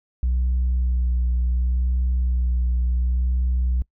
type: tone with vibrato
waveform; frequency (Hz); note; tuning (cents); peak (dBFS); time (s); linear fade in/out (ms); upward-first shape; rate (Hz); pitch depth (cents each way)
sine; 61.74; B1; 0; -16; 0.23-3.82; 0; sine; 0.7; 21
effects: noise-tail reverb RT60 0.1 s tail -25 dB re dry + tanh soft clip ceiling -16 dBFS